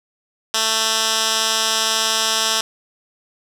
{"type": "tone with band-pass filter", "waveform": "10% pulse", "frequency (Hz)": 221.8, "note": "A3", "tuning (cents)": 14, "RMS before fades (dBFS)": -19, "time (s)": [0.54, 2.61], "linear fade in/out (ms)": 2, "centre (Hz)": 5200, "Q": 1.1, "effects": []}